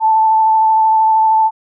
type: tone with vibrato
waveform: sine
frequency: 880 Hz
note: A5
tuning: in tune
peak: -8 dBFS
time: 0-1.51 s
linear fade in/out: 50 ms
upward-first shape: sine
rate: 13 Hz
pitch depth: 13 cents each way
effects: none

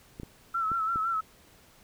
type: clicks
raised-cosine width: 3 ms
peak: -26 dBFS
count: 4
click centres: 0.199 / 0.233 / 0.717 / 0.959 s
type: tone with vibrato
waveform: sine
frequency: 1327 Hz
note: E6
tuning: 11 cents sharp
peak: -26 dBFS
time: 0.54-1.21 s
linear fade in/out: 10 ms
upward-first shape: sine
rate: 5.9 Hz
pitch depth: 56 cents each way
effects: pink hiss -58 dBFS RMS until 1.83 s

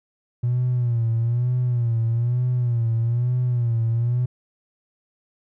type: tone with vibrato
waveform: triangle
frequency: 119.5 Hz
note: A#2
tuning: 43 cents sharp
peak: -15 dBFS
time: 0.43-4.26 s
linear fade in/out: 10 ms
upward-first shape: sine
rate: 1.1 Hz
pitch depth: 81 cents each way
effects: tanh soft clip ceiling -15 dBFS

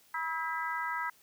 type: harmonic tone with a mistuned harmonic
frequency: 322.8 Hz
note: E4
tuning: 36 cents flat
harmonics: 3 / 4 / 5 / 6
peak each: -36 / -37 / -38 / -39 dBFS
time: 0.14-1.1 s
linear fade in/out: 5 ms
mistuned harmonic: 6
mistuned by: +46 cents
effects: white hiss -63 dBFS RMS until 1.22 s

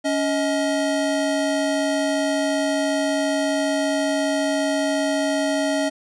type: tone pair together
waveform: square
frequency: 281.1 / 631 Hz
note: C#4 / D#5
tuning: +24 / +24 cents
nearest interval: octave + major second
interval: 1400 cents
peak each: -23 dBFS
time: 0.04-5.9 s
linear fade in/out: 20 ms
effects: resampled to 24000 Hz

